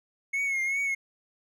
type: tone with vibrato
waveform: triangle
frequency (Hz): 2179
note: C#7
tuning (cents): -30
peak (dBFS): -24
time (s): 0.33-0.95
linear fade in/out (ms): 10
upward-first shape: triangle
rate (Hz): 2.6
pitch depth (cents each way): 63
effects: none